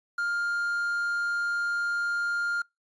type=tone with quantisation; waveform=triangle; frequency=1404 Hz; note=F6; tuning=9 cents sharp; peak=-24 dBFS; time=0.18-2.62 s; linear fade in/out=5 ms; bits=9; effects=noise-tail reverb RT60 0.2 s tail -26 dB re dry + resampled to 22050 Hz